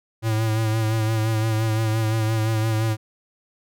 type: tone with vibrato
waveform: square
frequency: 110.5 Hz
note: A2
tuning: 8 cents sharp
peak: -20 dBFS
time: 0.22-2.97 s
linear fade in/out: 50 ms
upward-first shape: sine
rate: 5.8 Hz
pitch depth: 35 cents each way
effects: none